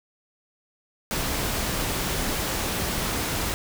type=noise; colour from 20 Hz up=pink; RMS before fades=-27 dBFS; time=1.11-3.54 s; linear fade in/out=0 ms; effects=none